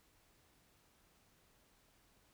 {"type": "silence", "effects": ["pink hiss -71 dBFS RMS until 2.33 s"]}